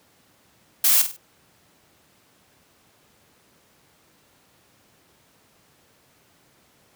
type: noise with echo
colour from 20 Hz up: blue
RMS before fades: -17 dBFS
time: 0.84-1.02 s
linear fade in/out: 5 ms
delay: 49 ms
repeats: 3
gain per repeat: -9 dB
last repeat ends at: 1.167 s
effects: pink hiss -59 dBFS RMS until 6.95 s + high-pass 100 Hz 12 dB/octave